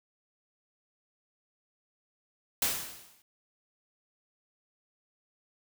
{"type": "noise with exponential decay", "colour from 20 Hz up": "white", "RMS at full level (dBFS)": -26, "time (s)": [2.62, 3.22], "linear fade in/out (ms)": 2, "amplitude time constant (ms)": 130, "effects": []}